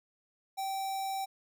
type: tone with notch filter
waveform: square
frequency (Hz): 776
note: G5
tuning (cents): -18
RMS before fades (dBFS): -35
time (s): 0.57-1.26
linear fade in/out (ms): 20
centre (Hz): 2000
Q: 1.5
effects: none